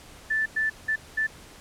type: tone bursts at uneven times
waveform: sine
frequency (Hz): 1760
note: A6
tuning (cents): 0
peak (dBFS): -22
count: 4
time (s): 0.3-0.46 / 0.56-0.7 / 0.88-0.96 / 1.17-1.27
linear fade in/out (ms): 10
effects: pink hiss -48 dBFS RMS until 1.6 s + low-pass 11000 Hz 12 dB/octave